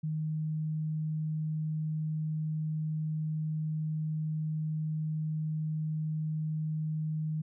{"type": "tone", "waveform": "sine", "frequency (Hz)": 155.56, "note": "D#3", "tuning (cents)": 0, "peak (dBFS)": -30, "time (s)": [0.03, 7.42], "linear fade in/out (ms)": 10, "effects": []}